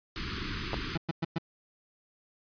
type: band-stop noise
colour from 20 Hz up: pink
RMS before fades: -35 dBFS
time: 0.16-0.96 s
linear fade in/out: 0 ms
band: 390 to 1100 Hz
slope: 48 dB/octave
type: clicks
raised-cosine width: 1 ms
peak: -18 dBFS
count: 2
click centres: 0.733 / 0.742 s
type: tone bursts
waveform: 30% pulse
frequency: 164.81 Hz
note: E3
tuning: in tune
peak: -25 dBFS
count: 4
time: 0.95-1.384 s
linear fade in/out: 5 ms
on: 26 ms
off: 110 ms
effects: resampled to 11025 Hz